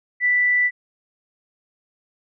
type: tone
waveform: sine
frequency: 1975.5 Hz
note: B6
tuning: in tune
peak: -15 dBFS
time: 0.2-0.71 s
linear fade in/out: 50 ms
effects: none